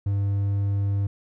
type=tone; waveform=triangle; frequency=99.9 Hz; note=G2; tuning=33 cents sharp; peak=-19 dBFS; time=0.06-1.07 s; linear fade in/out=5 ms; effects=none